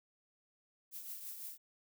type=noise with tremolo; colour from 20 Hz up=violet; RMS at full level=-44 dBFS; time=0.91-1.58 s; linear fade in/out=50 ms; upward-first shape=triangle; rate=6 Hz; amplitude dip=55%; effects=none

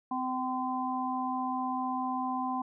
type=harmonic tone; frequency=256.5 Hz; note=C4; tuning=34 cents flat; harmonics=1 / 3 / 4; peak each=-34 / -34 / -34 dBFS; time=0.11-2.62 s; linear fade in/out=5 ms; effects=none

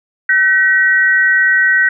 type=tone pair together; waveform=sine; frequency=1523.1 / 1905 Hz; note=F#6 / A#6; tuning=+50 / +37 cents; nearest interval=major third; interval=387 cents; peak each=-11 dBFS; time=0.29-1.89 s; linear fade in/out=5 ms; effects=none

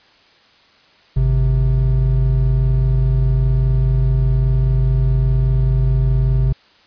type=tone pair together; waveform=triangle; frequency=51.91 / 130.81 Hz; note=G#1 / C3; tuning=0 / 0 cents; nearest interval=octave + major third; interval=1600 cents; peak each=-13 dBFS; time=1.16-6.53 s; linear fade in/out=10 ms; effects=white hiss -51 dBFS RMS until 6.86 s + resampled to 11025 Hz

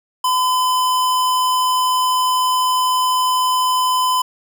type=tone; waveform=square; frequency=1014 Hz; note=B5; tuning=45 cents sharp; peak=-15 dBFS; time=0.24-4.22 s; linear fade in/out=5 ms; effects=none

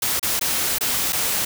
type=noise with dropouts; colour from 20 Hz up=white; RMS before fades=-22 dBFS; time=0.02-1.45 s; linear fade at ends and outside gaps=5 ms; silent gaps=0.196-0.228 / 0.395-0.411 / 0.785-0.808 / 1.124-1.129 s; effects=none

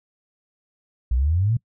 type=exponential sweep; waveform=sine; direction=up; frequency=56.8 to 123.47 Hz; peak=-17 dBFS; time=1.11-1.57 s; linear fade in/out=5 ms; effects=noise-tail reverb RT60 0.1 s tail -25 dB re dry

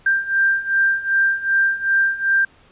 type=beating tone pair; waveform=sine; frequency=1581 / 1583.6 Hz; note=G6 / G6; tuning=+14 / +17 cents; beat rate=2.6 Hz; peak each=-20 / -17 dBFS; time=0.06-2.45 s; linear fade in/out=5 ms; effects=pink hiss -52 dBFS RMS until 2.71 s + resampled to 8000 Hz

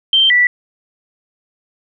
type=tone pair in turn; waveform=sine; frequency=3136 / 1962.5 Hz; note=G7 / B6; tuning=0 / -11 cents; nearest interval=minor sixth; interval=811 cents; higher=first; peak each=-8 dBFS; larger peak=neither; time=0.13-0.3 / 0.3-0.47 s; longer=neither; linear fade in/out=2 ms; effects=none

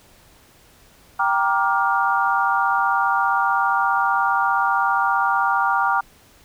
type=chord; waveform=sine; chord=G minor seventh; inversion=none; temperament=just; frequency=784 / 940.8 / 1176 / 1411.2 Hz; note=G5 / Bb5 / D6 / F6; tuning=0 / +16 / +2 / +18 cents; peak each=-22 dBFS; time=1.19-6.01 s; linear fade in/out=10 ms; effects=pink hiss -52 dBFS RMS until 6.44 s

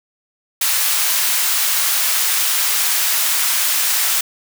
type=high-pass noise; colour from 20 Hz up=white; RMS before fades=-17 dBFS; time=0.61-4.21 s; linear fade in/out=5 ms; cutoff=1000 Hz; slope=12 dB/octave; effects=none

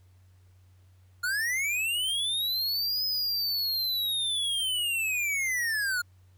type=linear two-way sweep; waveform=square; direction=up then down; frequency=1408 to 5080 to 1408 Hz; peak=-27 dBFS; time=1.23-6.02 s; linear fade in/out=10 ms; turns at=3.05 s; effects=added 92 Hz sine -55 dBFS peak until 6.37 s + pink hiss -70 dBFS RMS until 6.37 s

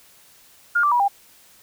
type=tone with pitch steps; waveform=sine; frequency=1416 / 1170.3 / 967.2 / 799.3 Hz; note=F6 / D6 / B5 / G5; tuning=+23 / -6 / -36 / +33 cents; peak=-15 dBFS; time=0.75-1.082 s; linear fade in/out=10 ms; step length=83 ms; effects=white hiss -52 dBFS RMS until 1.62 s

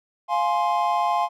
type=chord; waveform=triangle; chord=F minor; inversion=none; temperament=just; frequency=698.5 / 838.1 / 1047.7 Hz; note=F5 / Ab5 / C6; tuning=0 / +16 / +2 cents; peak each=-22 dBFS; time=0.28-1.29 s; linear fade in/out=50 ms; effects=none

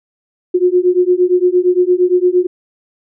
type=beating tone pair; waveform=sine; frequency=356.4 / 365.1 Hz; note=F4 / F#4; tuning=+35 / -23 cents; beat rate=8.7 Hz; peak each=-12 dBFS; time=0.54-2.47 s; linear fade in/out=10 ms; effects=none

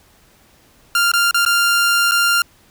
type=tone with dropouts; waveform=sawtooth; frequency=1395 Hz; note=F6; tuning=2 cents flat; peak=-9 dBFS; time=0.95-2.42 s; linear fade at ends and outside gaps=2 ms; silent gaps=1.117-1.136 / 1.311-1.344 / 1.451-1.462 / 2.112-2.118 s; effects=pink hiss -52 dBFS RMS until 2.7 s

